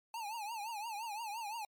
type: tone with vibrato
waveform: square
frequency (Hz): 873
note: A5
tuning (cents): -14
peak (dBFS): -40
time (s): 0.14-1.65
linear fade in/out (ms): 2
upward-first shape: triangle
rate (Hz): 5.8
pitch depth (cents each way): 160
effects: MP3 96 kbps